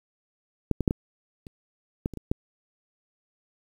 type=clicks; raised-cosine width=3 ms; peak=-9 / -13 / -6 / -12 / -29 / -13 / -25 / -22 / -10 dBFS; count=9; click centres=0.713 / 0.807 / 0.878 / 0.909 / 1.468 / 2.059 / 2.137 / 2.173 / 2.315 s; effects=8-bit